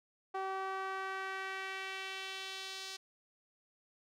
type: tone with band-pass filter sweep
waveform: sawtooth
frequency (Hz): 383.2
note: G4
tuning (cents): -39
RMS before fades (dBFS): -41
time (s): 0.34-2.97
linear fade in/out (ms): 10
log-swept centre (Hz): 880 to 4700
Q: 1.6
effects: none